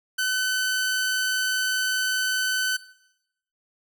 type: tone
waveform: sawtooth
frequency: 1515 Hz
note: F#6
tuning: 40 cents sharp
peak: -19 dBFS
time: 0.18-2.77 s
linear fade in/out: 10 ms
effects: noise-tail reverb RT60 0.8 s tail -17 dB re dry